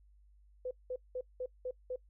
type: tone bursts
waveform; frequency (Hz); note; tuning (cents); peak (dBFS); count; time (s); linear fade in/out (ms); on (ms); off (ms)
sine; 505; B4; +39; -35; 6; 0.65-1.96; 5; 60; 190
effects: noise-tail reverb RT60 0.1 s tail -23 dB re dry + added 50 Hz sine -60 dBFS peak until 2.09 s